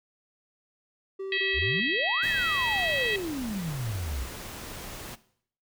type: tone bursts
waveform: triangle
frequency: 386.5 Hz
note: G4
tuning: 24 cents flat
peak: -30 dBFS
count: 3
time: 1.19-1.806 s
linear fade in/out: 10 ms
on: 190 ms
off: 23 ms
type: harmonic tone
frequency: 647 Hz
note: E5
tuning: 32 cents flat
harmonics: 3 / 4 / 5 / 6 / 7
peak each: -29 / -31 / -32 / -36 / -44 dBFS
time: 1.32-3.16 s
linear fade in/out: 2 ms
type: exponential two-way sweep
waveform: sine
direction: up then down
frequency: 56.6 to 1885 to 56.6 Hz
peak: -30 dBFS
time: 1.53-4.27 s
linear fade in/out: 50 ms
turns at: 2.27 s
type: noise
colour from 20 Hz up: pink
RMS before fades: -40 dBFS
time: 2.22-5.16 s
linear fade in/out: 20 ms
effects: noise-tail reverb RT60 0.6 s tail -17 dB re dry